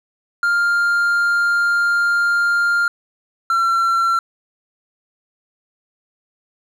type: tone pair in turn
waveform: triangle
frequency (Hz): 1400 / 1357.8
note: F6 / F6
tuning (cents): +4 / -49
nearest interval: minor second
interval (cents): 53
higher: first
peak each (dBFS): -12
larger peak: neither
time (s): 0.43-2.88 / 3.5-4.19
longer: first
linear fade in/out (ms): 2
effects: none